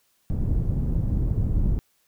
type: low-pass noise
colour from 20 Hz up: pink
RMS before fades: -23 dBFS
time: 0.3-1.79 s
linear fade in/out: 0 ms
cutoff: 170 Hz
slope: 12 dB/octave
effects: white hiss -67 dBFS RMS until 2.07 s